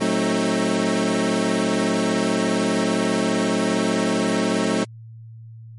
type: chord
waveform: 25% pulse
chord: F# diminished seventh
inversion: none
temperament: equal with one note detuned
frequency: 185 / 220 / 266.2 / 311.1 Hz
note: F#3 / A3 / C4 / Eb4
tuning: 0 / 0 / +30 / 0 cents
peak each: -21 / -19 / -21 / -22 dBFS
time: 0-4.85 s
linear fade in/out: 20 ms
effects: added 113 Hz sine -37 dBFS peak until 5.78 s + MP3 48 kbps